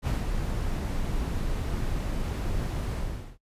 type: noise with ADSR envelope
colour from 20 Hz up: brown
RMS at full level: -25 dBFS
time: 0.02-3.38 s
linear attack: 53 ms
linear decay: 160 ms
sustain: -4 dB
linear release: 450 ms
effects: noise-tail reverb RT60 0.1 s tail -22 dB re dry + resampled to 32000 Hz